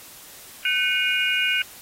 sine tone cluster, 1516 / 2194 / 2455 / 2852 Hz, F#6 / C#7 / D#7 / F7, +42 / -18 / -24 / +36 cents, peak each -25 / -27 / -24 / -24 dBFS, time 0.65-1.62 s, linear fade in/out 2 ms, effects white hiss -44 dBFS RMS until 1.81 s + AAC 48 kbps

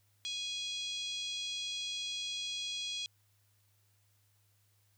harmonic tone with a mistuned harmonic, 829 Hz, G#5, 3 cents flat, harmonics 3 / 4 / 5 / 6 / 7 / 8 / 9 / 10, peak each -46 / -38 / -45 / -48 / -48 / -53 / -55 / -57 dBFS, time 0.25-3.06 s, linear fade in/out 0 ms, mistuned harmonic 6, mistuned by -39 cents, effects added 102 Hz sine -70 dBFS peak until 4.97 s + white hiss -74 dBFS RMS until 4.97 s

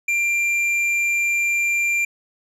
sine tone with tanh clipping, 2376 Hz, D7, 20 cents sharp, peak -19 dBFS, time 0.08-2.05 s, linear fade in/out 5 ms, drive 8 dB, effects resampled to 32000 Hz

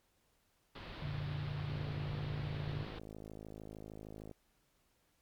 pink low-pass noise, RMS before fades -48 dBFS, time 0.75-2.99 s, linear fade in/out 5 ms, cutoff 4400 Hz, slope 48 dB/octave
sine chord, Gb augmented, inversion none, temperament equal, 92.5 / 116.54 / 146.83 Hz, Gb2 / Bb2 / D3, 0 / 0 / 0 cents, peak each -44 / -45 / -39 dBFS, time 1.02-2.84 s, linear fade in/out 5 ms
click train, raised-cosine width 2 ms, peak -35 dBFS, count 140, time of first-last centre 1.7-4.313 s, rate 53.2 Hz
effects pink hiss -75 dBFS RMS until 5.21 s + MP3 96 kbps

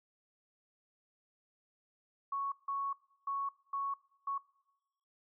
sine tone bursts at uneven times, 1108.7 Hz, C#6, in tune, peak -33 dBFS, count 5, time 2.32-2.52 / 2.68-2.93 / 3.27-3.49 / 3.73-3.94 / 4.27-4.38 s, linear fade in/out 5 ms, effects noise-tail reverb RT60 1.0 s tail -23 dB re dry

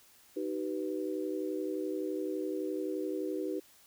sine chord, Eb augmented, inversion none, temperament equal with one note detuned, 311.1 / 382.8 / 493.9 Hz, Eb4 / G4 / B4, 0 / -41 / 0 cents, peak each -36 / -36 / -39 dBFS, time 0.36-3.6 s, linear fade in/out 10 ms, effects white hiss -61 dBFS RMS until 3.86 s

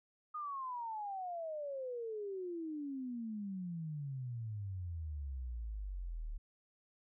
sine exponential sweep, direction down, 1244.5 to 36.11 Hz, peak -39 dBFS, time 0.34-6.38 s, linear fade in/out 10 ms, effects none

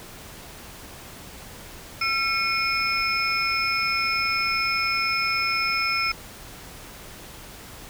sine tone cluster, 1351 / 2184 / 2454 / 5230 Hz, E6 / C#7 / D#7 / E8, +42 / -26 / -25 / -15 cents, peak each -27 dBFS, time 2.01-6.12 s, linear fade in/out 5 ms, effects pink hiss -42 dBFS RMS until 7.89 s

